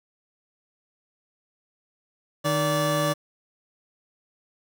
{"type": "tone pair together", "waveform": "25% pulse", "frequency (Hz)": [153.62, 580], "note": ["D#3", "D5"], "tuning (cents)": [-22, -22], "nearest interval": "octave + major seventh", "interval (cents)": 2300, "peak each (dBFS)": [-22, -20], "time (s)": [2.44, 3.14], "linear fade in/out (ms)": 20, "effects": ["8-bit"]}